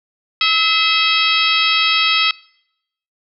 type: harmonic tone with a mistuned harmonic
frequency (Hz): 647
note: E5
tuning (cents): -32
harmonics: 2 / 3 / 4 / 5 / 6 / 7 / 8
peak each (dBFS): -20 / -23 / -18 / -18 / -19 / -24 / -24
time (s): 0.41-2.31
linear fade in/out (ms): 2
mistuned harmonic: 3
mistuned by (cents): +82
effects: noise-tail reverb RT60 0.8 s tail -24 dB re dry